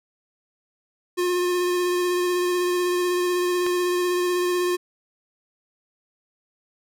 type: tone with vibrato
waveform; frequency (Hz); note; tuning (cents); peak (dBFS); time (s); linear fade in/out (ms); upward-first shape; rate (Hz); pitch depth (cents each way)
square; 356.9; F4; +38; -21; 1.17-4.77; 20; sine; 16; 16
type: click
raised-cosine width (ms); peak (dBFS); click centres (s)
0.3; -16; 3.665
effects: none